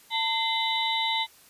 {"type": "tone cluster", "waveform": "sine", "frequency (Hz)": [899, 2068, 3025, 3580, 3895], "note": ["A5", "C7", "F#7", "A7", "B7"], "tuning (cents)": [37, -21, 38, 29, -25], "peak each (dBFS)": [-28, -31, -34, -32, -30], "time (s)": [0.1, 1.27], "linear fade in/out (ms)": 50, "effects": ["white hiss -55 dBFS RMS until 1.49 s", "resampled to 32000 Hz"]}